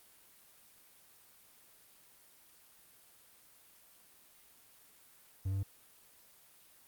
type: tone with pitch steps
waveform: triangle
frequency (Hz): 94.9 / 96.9 / 98.1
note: F#2 / G2 / G2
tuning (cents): +44 / -20 / +2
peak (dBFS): -30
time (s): 5.45-5.633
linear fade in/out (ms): 10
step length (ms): 61
effects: white hiss -62 dBFS RMS until 6.87 s + Opus 32 kbps